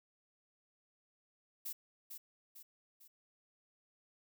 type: noise with echo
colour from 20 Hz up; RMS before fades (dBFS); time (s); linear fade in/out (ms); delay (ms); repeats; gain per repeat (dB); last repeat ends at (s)
violet; -42; 1.65-1.73; 10; 450; 3; -6; 3.08
effects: none